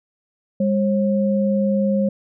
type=tone pair together; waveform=sine; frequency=201.9 / 539 Hz; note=G#3 / C#5; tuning=-49 / -49 cents; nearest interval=octave + perfect fourth; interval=1700 cents; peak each=-17 / -21 dBFS; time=0.6-2.09 s; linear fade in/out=5 ms; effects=none